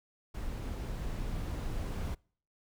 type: noise with level ramp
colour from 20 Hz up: brown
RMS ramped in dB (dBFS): -38 to -35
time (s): 0.34-2.15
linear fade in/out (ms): 10
effects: noise-tail reverb RT60 0.5 s tail -26 dB re dry

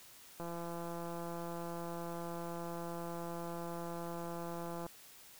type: click train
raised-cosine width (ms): 1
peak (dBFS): -30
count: 760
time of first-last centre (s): 0.4-4.865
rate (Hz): 170
effects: white hiss -57 dBFS RMS until 5.39 s

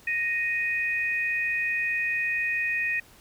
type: tone pair together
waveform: sine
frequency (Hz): 1864.6 / 2489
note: A#6 / D#7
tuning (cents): 0 / 0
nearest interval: perfect fourth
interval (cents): 500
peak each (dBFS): -27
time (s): 0.07-3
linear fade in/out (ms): 5
effects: pink hiss -54 dBFS RMS until 3.2 s

